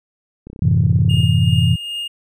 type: click train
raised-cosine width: 3 ms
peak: -21 dBFS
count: 26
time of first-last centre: 0.47-1.232 s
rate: 32.8 Hz
type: chord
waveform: sine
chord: F# half-diminished seventh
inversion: none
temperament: equal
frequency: 92.5 / 110 / 130.81 / 164.81 Hz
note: F#2 / A2 / C3 / E3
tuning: 0 / 0 / 0 / 0 cents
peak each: -17 dBFS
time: 0.62-1.76 s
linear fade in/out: 5 ms
type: tone with tremolo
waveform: triangle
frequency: 2836 Hz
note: F7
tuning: 26 cents sharp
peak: -20 dBFS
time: 1.09-2.08 s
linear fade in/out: 10 ms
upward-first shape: triangle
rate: 2.5 Hz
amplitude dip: 50%
effects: none